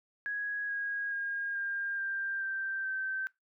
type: tone with pitch steps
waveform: sine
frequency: 1661.2 / 1642.1 / 1623.3 / 1604.6 / 1586.2 / 1568 / 1550 Hz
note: G#6 / G#6 / G#6 / G6 / G6 / G6 / G6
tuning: 0 / -20 / -40 / +40 / +20 / 0 / -20 cents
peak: -32 dBFS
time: 0.26-3.27 s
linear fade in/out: 0 ms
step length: 430 ms
effects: noise-tail reverb RT60 0.2 s tail -22 dB re dry